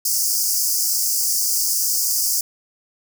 pink high-pass noise, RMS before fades -20 dBFS, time 0.05-2.41 s, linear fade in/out 5 ms, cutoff 4800 Hz, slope 96 dB/octave, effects none

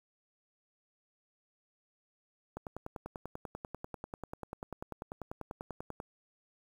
click train, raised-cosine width 1 ms, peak -26 dBFS, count 36, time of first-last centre 2.57-6.001 s, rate 10.2 Hz, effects 9-bit

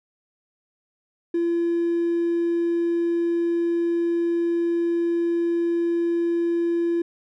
triangle tone with hard clipping, 340 Hz, F4, 46 cents flat, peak -20 dBFS, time 1.34-7.02 s, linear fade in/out 5 ms, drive 4 dB, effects none

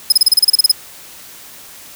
sawtooth tone bursts, 5090 Hz, D#8, 39 cents sharp, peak -3 dBFS, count 12, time 0.1-0.717 s, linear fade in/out 5 ms, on 23 ms, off 31 ms, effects white hiss -37 dBFS RMS until 1.95 s

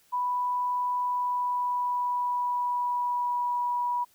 sine tone with pitch glide, 987.8 to 973.6 Hz, B5 to B5, 0 to -25 cents, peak -25 dBFS, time 0.12-4.05 s, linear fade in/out 20 ms, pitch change -25 cents, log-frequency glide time 0.98-3.59 s, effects white hiss -63 dBFS RMS until 4.14 s

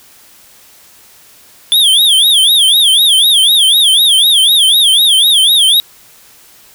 square tone with vibrato, 3425 Hz, A7, 47 cents flat, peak -6 dBFS, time 1.72-5.8 s, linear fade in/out 0 ms, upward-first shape sine, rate 4 Hz, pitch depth 190 cents each way, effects white hiss -42 dBFS RMS until 6.74 s

